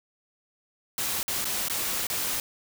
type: noise with dropouts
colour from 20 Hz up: white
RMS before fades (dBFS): -29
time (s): 0.98-2.4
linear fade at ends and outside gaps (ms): 1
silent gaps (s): 1.23-1.28 / 1.445-1.453 / 1.684-1.698 / 2.069-2.1
effects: none